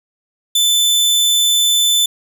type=tone; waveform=sawtooth; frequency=3520 Hz; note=A7; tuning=in tune; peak=-8 dBFS; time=0.55-2.06 s; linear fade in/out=5 ms; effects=none